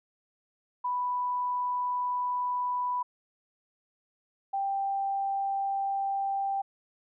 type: tone pair in turn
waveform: sine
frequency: 989 / 787 Hz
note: B5 / G5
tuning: +2 / +7 cents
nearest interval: major third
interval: 395 cents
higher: first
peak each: -27 dBFS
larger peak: neither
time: 0.84-3.03 / 4.53-6.62 s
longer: first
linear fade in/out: 10 ms
effects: none